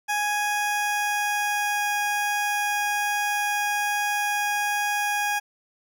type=tone with pitch glide; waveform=20% pulse; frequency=830.6 to 824.9 Hz; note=G#5 to G#5; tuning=0 to -12 cents; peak=-18 dBFS; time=0.08-5.4 s; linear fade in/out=20 ms; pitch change=-12 cents; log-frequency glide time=0.22-1.91 s; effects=none